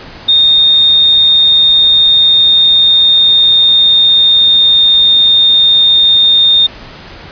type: tone with pitch glide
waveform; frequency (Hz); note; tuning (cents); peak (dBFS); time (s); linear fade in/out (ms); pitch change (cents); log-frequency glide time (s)
sine; 3674 to 3653; A#7 to A#7; -26 to -36; -4; 0.28-6.67; 10; -10; 0.99-4.87
effects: pink hiss -31 dBFS RMS until 7.31 s + resampled to 11025 Hz